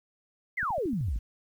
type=exponential sweep; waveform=sine; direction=down; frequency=2185 to 44.59 Hz; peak=-27 dBFS; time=0.57-1.19 s; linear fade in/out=10 ms
type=click train; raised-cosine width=5 ms; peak=-30 dBFS; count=8; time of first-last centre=0.63-1.16 s; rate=13.2 Hz
effects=10-bit